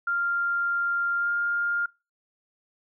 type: tone with pitch glide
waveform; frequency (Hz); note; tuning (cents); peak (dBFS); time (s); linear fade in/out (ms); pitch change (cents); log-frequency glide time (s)
sine; 1394 to 1406.1; F6 to F6; -4 to +11; -23; 0.07-1.86; 5; +15; 1.17-1.29
effects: noise-tail reverb RT60 0.3 s tail -25 dB re dry